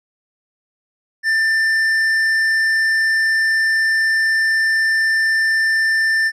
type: tone with tanh clipping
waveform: sine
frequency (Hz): 1784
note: A6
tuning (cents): +23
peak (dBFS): -15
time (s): 1.23-6.32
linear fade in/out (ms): 50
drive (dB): 8
effects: none